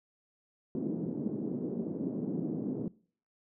white band-pass noise, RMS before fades -35 dBFS, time 0.75-2.88 s, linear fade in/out 2 ms, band 170 to 330 Hz, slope 24 dB/octave, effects noise-tail reverb RT60 0.5 s tail -23 dB re dry

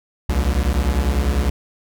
45% pulse beating tone pair, 60.7 / 70.7 Hz, B1 / C#2, -29 / +35 cents, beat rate 10 Hz, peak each -19 dBFS, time 0.29-1.5 s, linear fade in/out 5 ms, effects none

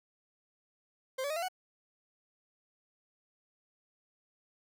40% pulse tone with pitch steps, 523.3 / 570.7 / 622.3 / 678.6 / 740.1 Hz, C5 / D5 / D#5 / F5 / F#5, 0 / -50 / 0 / -50 / 0 cents, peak -32 dBFS, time 1.18-1.485 s, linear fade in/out 10 ms, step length 61 ms, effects none

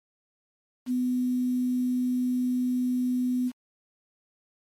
sine tone with quantisation, 250 Hz, B3, 21 cents sharp, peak -23 dBFS, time 0.86-3.52 s, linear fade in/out 50 ms, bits 8, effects MP3 64 kbps

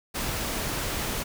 pink noise, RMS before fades -30 dBFS, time 0.14-1.24 s, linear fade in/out 20 ms, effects none

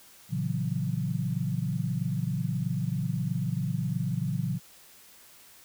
sine chord, F# dominant seventh, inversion first, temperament just, 115.62 / 138.75 / 166.5 / 185 Hz, A#2 / C#3 / E3 / F#3, -14 / +2 / +18 / 0 cents, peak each -33 / -31 / -32 / -34 dBFS, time 0.29-4.6 s, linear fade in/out 50 ms, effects white hiss -54 dBFS RMS until 5.64 s

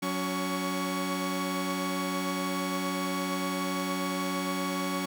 sawtooth tone cluster, 184.6 / 281.2 / 1118 Hz, F#3 / C#4 / C#6, -4 / +25 / +14 cents, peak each -29 / -29 / -31 dBFS, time 0.02-5.06 s, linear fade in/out 10 ms, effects none

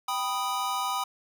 square chord, G augmented, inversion none, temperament equal, 784 / 987.8 / 1244.5 Hz, G5 / B5 / D#6, 0 / 0 / 0 cents, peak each -34 / -32 / -32 dBFS, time 0.08-1.04 s, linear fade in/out 5 ms, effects 10-bit

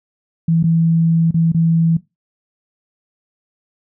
sine tone with dropouts, 164.81 Hz, E3, in tune, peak -11 dBFS, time 0.48-1.97 s, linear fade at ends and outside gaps 5 ms, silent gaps 0.629-0.639 / 1.31-1.342 / 1.52-1.545 s, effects noise-tail reverb RT60 0.2 s tail -18 dB re dry

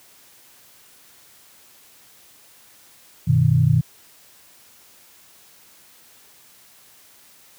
sine chord, G augmented, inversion none, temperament equal with one note detuned, 96.04 / 123.47 / 155.56 Hz, G2 / B2 / D#3, -35 / 0 / 0 cents, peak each -21 / -16 / -17 dBFS, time 3.27-3.81 s, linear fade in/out 10 ms, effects white hiss -51 dBFS RMS until 7.58 s + high-pass 60 Hz 12 dB/octave

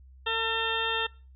harmonic tone with a mistuned harmonic, 451 Hz, A4, 43 cents sharp, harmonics 1 / 2 / 3 / 4 / 6 / 7 / 8, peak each -34 / -34 / -34 / -34 / -34 / -34 / -34 dBFS, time 0.26-1.07 s, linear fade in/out 10 ms, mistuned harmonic 7, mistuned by +21 cents, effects noise-tail reverb RT60 0.4 s tail -23 dB re dry + added 65 Hz sine -49 dBFS peak until 1.35 s

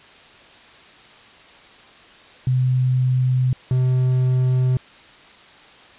sine / triangle tone pair in turn, 127.9 / 127.9 Hz, C3 / C3, -39 / -39 cents, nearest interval unison, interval 0 cents, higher neither, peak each -15 / -13 dBFS, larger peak second, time 2.47-3.53 / 3.71-4.77 s, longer neither, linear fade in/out 2 ms, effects white hiss -46 dBFS RMS until 5.98 s + resampled to 8000 Hz

